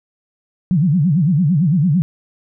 sine tone with vibrato, 162.8 Hz, E3, 21 cents flat, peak -11 dBFS, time 0.71-2.02 s, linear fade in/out 0 ms, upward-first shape sine, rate 8.9 Hz, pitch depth 280 cents each way, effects none

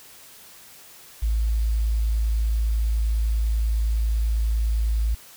sine tone with quantisation, 55 Hz, A1, in tune, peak -19 dBFS, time 1.22-5.15 s, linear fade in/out 10 ms, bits 8, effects white hiss -47 dBFS RMS until 5.36 s

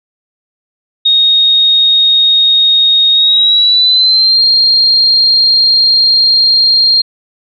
sine tone with pitch glide, 3729 to 4210 Hz, A#7 to C8, 0 to +10 cents, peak -5 dBFS, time 1.05-7.02 s, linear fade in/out 10 ms, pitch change +210 cents, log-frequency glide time 3.12-4.42 s, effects none

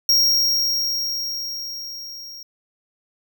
square tone with level ramp, 5588 Hz, F8, in tune, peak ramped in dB -13 to -36 dBFS, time 0.09-2.43 s, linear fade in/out 2 ms, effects none

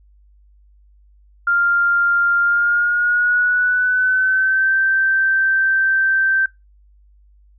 sine tone with pitch glide, 1396.9 to 1558.9 Hz, F6 to G6, 0 to -10 cents, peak -13 dBFS, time 1.47-6.46 s, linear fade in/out 5 ms, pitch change +190 cents, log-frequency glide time 2.41-4.74 s, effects noise-tail reverb RT60 0.2 s tail -22 dB re dry + added 50 Hz sine -48 dBFS peak until 7.58 s

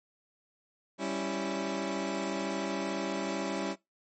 20% pulse chord, C# diminished, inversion second, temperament equal, 196 / 277.2 / 329.6 Hz, G3 / C#4 / E4, 0 / 0 / 0 cents, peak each -31 dBFS, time 0.98-3.76 s, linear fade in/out 50 ms, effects noise-tail reverb RT60 0.2 s tail -22 dB re dry + MP3 32 kbps

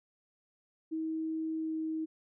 sine tone with pitch glide, 319.2 to 317.4 Hz, D#4 to D#4, +44 to +35 cents, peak -32 dBFS, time 0.91-2.06 s, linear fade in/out 20 ms, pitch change -9 cents, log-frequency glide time 1.57-1.73 s, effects none

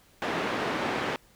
pink band-pass noise, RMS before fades -30 dBFS, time 0.22-1.16 s, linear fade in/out 0 ms, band 240 to 2400 Hz, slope 12 dB/octave, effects pink hiss -60 dBFS RMS until 1.35 s

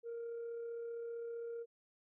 sine tone with amplitude modulation, 466.2 Hz, A#4, in tune, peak -38 dBFS, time 0.03-1.66 s, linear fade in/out 50 ms, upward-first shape sine, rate 35.4 Hz, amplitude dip 25%, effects tanh soft clip ceiling -39 dBFS

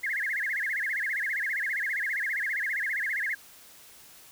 sine tone with vibrato, 1864.7 Hz, A#6, in tune, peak -27 dBFS, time 0.03-3.35 s, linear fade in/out 10 ms, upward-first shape sine, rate 15 Hz, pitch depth 260 cents each way, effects white hiss -52 dBFS RMS until 4.31 s

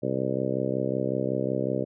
harmonic tone, 65.41 Hz, C2, in tune, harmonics 2 / 3 / 4 / 5 / 6 / 7 / 8 / 9, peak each -33 / -33 / -33 / -33 / -33 / -33 / -33 / -33 dBFS, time 0.02-1.85 s, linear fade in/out 20 ms, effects none

